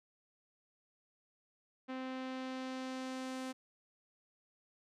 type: tone with low-pass filter sweep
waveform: sawtooth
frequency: 259.7 Hz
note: C4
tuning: 13 cents flat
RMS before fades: -42 dBFS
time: 1.88-3.53 s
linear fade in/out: 20 ms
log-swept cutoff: 2700 to 9700 Hz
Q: 0.9
effects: none